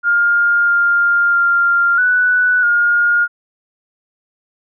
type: tone with pitch steps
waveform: sine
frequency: 1410 / 1402 / 1394 / 1485 / 1422 Hz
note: F6 / F6 / F6 / F#6 / F6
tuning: +16 / +6 / -4 / +6 / +31 cents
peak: -10 dBFS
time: 0.03-3.28 s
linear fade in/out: 50 ms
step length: 650 ms
effects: none